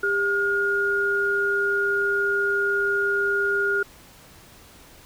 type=tone pair together; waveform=sine; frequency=400.1 / 1425.8 Hz; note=G4 / F6; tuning=+35 / +35 cents; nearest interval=octave + minor seventh; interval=2200 cents; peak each=-25 / -21 dBFS; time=0.03-3.83 s; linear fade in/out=5 ms; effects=pink hiss -49 dBFS RMS until 5.05 s